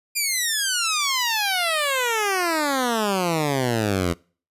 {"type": "exponential sweep", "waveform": "10% pulse", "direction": "down", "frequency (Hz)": [2435, 83], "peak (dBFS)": -12, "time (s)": [0.15, 4.14], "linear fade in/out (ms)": 20, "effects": ["noise-tail reverb RT60 0.4 s tail -24 dB re dry", "resampled to 32000 Hz"]}